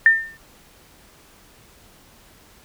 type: tone with exponential decay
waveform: sine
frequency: 1803 Hz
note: A6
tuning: 42 cents sharp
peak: -6 dBFS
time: 0.06-0.37 s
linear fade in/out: 1 ms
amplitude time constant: 66 ms
effects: pink hiss -51 dBFS RMS until 2.64 s